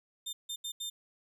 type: tone bursts at uneven times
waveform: sawtooth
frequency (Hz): 3600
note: A7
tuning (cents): +39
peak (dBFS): -33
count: 4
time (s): 0.26-0.33 / 0.49-0.56 / 0.64-0.72 / 0.8-0.9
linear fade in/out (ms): 10
effects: none